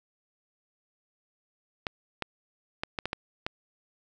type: clicks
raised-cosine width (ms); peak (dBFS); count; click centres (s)
0.3; -14; 7; 1.868 / 2.223 / 2.835 / 2.988 / 3.056 / 3.131 / 3.465
effects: none